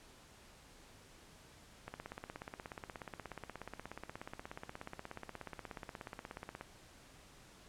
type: click train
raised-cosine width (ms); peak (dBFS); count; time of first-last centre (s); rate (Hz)
0.5; -29; 80; 1.88-6.611; 16.7
effects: pink hiss -60 dBFS RMS until 7.68 s + low-pass 10000 Hz 12 dB/octave